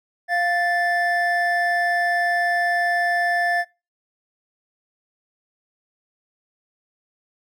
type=tone pair together; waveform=triangle; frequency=698.5 / 1758.2 Hz; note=F5 / A6; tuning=0 / -2 cents; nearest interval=octave + major third; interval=1598 cents; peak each=-19 dBFS; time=0.28-3.65 s; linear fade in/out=50 ms; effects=noise-tail reverb RT60 0.3 s tail -24 dB re dry